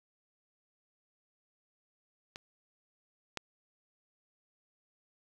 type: clicks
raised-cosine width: 0.2 ms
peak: -25 / -18 dBFS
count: 2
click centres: 2.359 / 3.373 s
effects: 9-bit